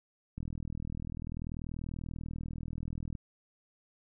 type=click train; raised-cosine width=5 ms; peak=-27 dBFS; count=113; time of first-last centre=0.38-3.152 s; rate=40.4 Hz; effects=none